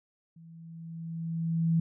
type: tone with level ramp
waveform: sine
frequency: 164.81 Hz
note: E3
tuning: in tune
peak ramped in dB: -49 to -21 dBFS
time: 0.36-1.8 s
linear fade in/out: 5 ms
effects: none